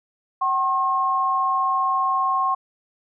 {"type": "tone pair together", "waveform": "sine", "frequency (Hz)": [760.1, 1075], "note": ["F#5", "C6"], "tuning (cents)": [46, 47], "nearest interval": "tritone", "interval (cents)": 601, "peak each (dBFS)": [-25, -19], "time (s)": [0.41, 2.55], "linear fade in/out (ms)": 10, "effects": []}